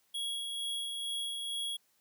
square tone with tremolo, 3322 Hz, G#7, in tune, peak -34 dBFS, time 0.14-1.77 s, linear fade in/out 10 ms, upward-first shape sine, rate 2.2 Hz, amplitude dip 30%, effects white hiss -72 dBFS RMS until 2 s + high-pass 60 Hz 12 dB/octave

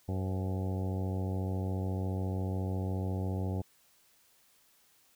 harmonic tone with a mistuned harmonic, 94.2 Hz, F#2, 32 cents sharp, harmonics 1 / 2 / 3 / 4 / 5 / 6 / 7 / 8 / 9, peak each -32 / -38 / -42 / -44 / -46 / -48 / -49 / -50 / -51 dBFS, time 0.08-3.62 s, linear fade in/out 10 ms, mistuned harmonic 6, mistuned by -62 cents, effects white hiss -66 dBFS RMS until 5.15 s

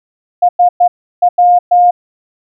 sine tone bursts at uneven times, 710 Hz, F5, 28 cents sharp, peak -4 dBFS, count 6, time 0.42-0.49 / 0.59-0.69 / 0.8-0.88 / 1.22-1.29 / 1.38-1.59 / 1.71-1.91 s, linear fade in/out 10 ms, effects none

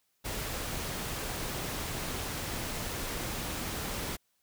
pink noise, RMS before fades -36 dBFS, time 0.24-4.17 s, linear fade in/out 20 ms, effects white hiss -75 dBFS RMS until 4.42 s

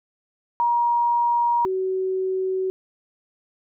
sine tone pair in turn, 949 / 376.6 Hz, A#5 / F#4, +31 / +31 cents, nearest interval octave + major third, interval 1600 cents, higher first, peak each -17 / -21 dBFS, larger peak first, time 0.6-1.65 / 1.65-2.7 s, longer neither, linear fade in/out 0 ms, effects none

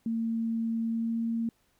sine tone with pitch glide, 227.4 to 229.2 Hz, A#3 to A#3, -43 to -29 cents, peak -27 dBFS, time 0.06-1.49 s, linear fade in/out 2 ms, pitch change +14 cents, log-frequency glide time 0.87-1.18 s, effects pink hiss -70 dBFS RMS until 1.79 s

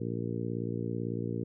harmonic tone, 58 Hz, A#1, 8 cents flat, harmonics 2 / 3 / 4 / 5 / 6 / 7 / 8, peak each -36 / -38 / -39 / -40 / -41 / -41 / -42 dBFS, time 0-1.44 s, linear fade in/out 10 ms, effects none

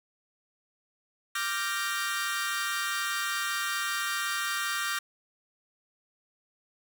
sawtooth chord, G minor seventh, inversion second, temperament equal with one note detuned, 1174.7 / 1390.5 / 1568 / 1864.7 Hz, D6 / F6 / G6 / Bb6, 0 / -8 / 0 / 0 cents, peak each -31 dBFS, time 1.35-4.99 s, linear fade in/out 5 ms, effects none

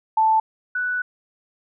sine tone pair in turn, 880 / 1483.2 Hz, A5 / F#6, 0 / +4 cents, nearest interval major sixth, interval 904 cents, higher second, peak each -14 / -21 dBFS, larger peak first, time 0.17-0.4 / 0.75-1.02 s, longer second, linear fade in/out 5 ms, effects none

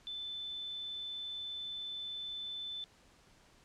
sine tone, 3520 Hz, A7, in tune, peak -39 dBFS, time 0.07-2.84 s, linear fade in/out 0 ms, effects pink hiss -64 dBFS RMS until 3.64 s + low-pass 8000 Hz 12 dB/octave

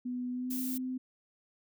sine tone with pitch glide, 248.3 to 256.2 Hz, B3 to C4, +9 to -36 cents, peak -33 dBFS, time 0.05-0.98 s, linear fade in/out 10 ms, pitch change +55 cents, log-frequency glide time 0.31-0.6 s
violet noise, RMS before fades -39 dBFS, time 0.5-0.78 s, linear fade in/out 10 ms
effects none

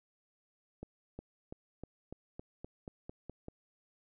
accelerating click train, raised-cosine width 2 ms, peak -30 dBFS, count 11, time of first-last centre 0.83-3.484 s, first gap 360 ms, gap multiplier 0.93, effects none

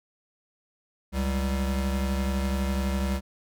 square tone pair together, 68.2 / 192.61 Hz, C#2 / G3, -28 / -30 cents, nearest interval octave + tritone, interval 1798 cents, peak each -27 / -30 dBFS, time 1.12-3.21 s, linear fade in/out 50 ms, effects none

